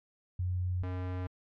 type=tone pair in turn; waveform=sine / square; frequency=90.6 / 91.28 Hz; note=F#2 / F#2; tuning=-36 / -23 cents; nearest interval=unison; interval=13 cents; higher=second; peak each=-29 / -34 dBFS; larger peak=first; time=0.39-0.83 / 0.83-1.27 s; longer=neither; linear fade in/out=5 ms; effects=low-pass 2000 Hz 12 dB/octave + MP3 96 kbps